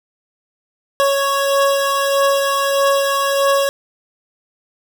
25% pulse beating tone pair, 554 / 555.6 Hz, C#5 / C#5, -1 / +4 cents, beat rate 1.6 Hz, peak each -11 / -17 dBFS, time 1-3.69 s, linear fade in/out 0 ms, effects none

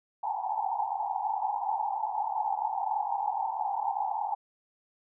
white band-pass noise, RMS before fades -31 dBFS, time 0.23-4.35 s, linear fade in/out 5 ms, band 770 to 900 Hz, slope 96 dB/octave, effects none

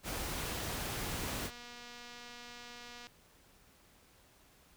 pink noise, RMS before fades -39 dBFS, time 0.03-1.51 s, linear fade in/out 50 ms
click train, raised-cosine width 0.2 ms, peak -33 dBFS, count 666, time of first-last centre 0.31-3.069 s, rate 241 Hz
effects pink hiss -64 dBFS RMS until 4.76 s

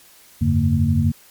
sine tone cluster, 86.4 / 98.5 / 142.5 / 229.1 Hz, F2 / G2 / C#3 / A#3, -18 / +9 / +48 / -30 cents, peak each -20 dBFS, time 0.41-1.12 s, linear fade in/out 10 ms, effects white hiss -49 dBFS RMS until 1.3 s + MP3 96 kbps

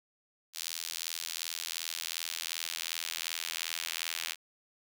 sawtooth tone with high-pass filter sweep, 82.7 Hz, E2, 6 cents sharp, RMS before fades -38 dBFS, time 0.53-4.36 s, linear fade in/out 50 ms, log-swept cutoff 4300 to 2700 Hz, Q 1.1, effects none

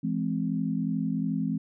sine tone cluster, 167 / 209.8 / 260.9 Hz, E3 / G#3 / C4, +23 / +18 / -5 cents, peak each -30 dBFS, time 0.03-1.58 s, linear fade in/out 10 ms, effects none

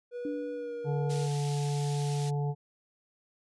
triangle tone with pitch glide, 486.2 to 475.6 Hz, B4 to A#4, -27 to +35 cents, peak -33 dBFS, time 0.11-1.29 s, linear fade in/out 50 ms, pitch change -38 cents, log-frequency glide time 0.53-0.74 s
sine tone with exponential decay, 292.5 Hz, D4, 7 cents flat, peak -31 dBFS, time 0.25-1.5 s, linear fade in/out 2 ms, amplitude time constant 270 ms
harmonic tone, 144.5 Hz, D3, 28 cents flat, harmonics 1 / 3 / 5 / 6, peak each -28 / -38 / -42 / -44 dBFS, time 0.84-2.55 s, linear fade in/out 50 ms
pink band-pass noise, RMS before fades -45 dBFS, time 1.09-2.31 s, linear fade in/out 20 ms, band 3300 to 10000 Hz, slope 12 dB/octave
effects resampled to 24000 Hz

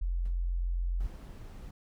sine tone, 43.65 Hz, F1, in tune, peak -28 dBFS, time 0.01-1.07 s, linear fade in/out 10 ms
brown noise with exponential decay, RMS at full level -48 dBFS, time 0.25-0.4 s, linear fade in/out 5 ms, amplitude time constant 32 ms
brown noise, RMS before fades -45 dBFS, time 1-1.71 s, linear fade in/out 5 ms
effects none

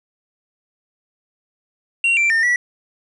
triangle tone with pitch steps, 2749 / 2351 / 1815 / 1946 Hz, F7 / D7 / A#6 / B6, -28 / +1 / -47 / -26 cents, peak -12 dBFS, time 2.04-2.56 s, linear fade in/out 2 ms, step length 130 ms, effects resampled to 22050 Hz + 9-bit

